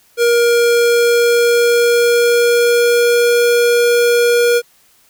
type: tone with pitch glide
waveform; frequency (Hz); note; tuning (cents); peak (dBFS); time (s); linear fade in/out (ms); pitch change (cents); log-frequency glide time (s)
square; 472.9 to 477.3; A#4 to A#4; +25 to +41; -10; 0.17-4.62; 50; +16; 0.71-3.46
effects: white hiss -52 dBFS RMS until 5.09 s